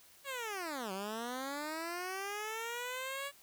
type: linear two-way sweep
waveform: 10% pulse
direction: down then up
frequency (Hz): 568 to 185.9 to 568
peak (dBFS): -30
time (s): 0.24-3.32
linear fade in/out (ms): 50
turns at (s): 0.92
effects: white hiss -61 dBFS RMS until 3.42 s